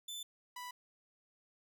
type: tone pair in turn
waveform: sawtooth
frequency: 3520 / 987.8 Hz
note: A7 / B5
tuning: 0 / 0 cents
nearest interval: octave + minor seventh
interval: 2200 cents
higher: first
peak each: -39 / -40 dBFS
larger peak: first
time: 0.08-0.23 / 0.56-0.71 s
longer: neither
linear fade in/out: 5 ms
effects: none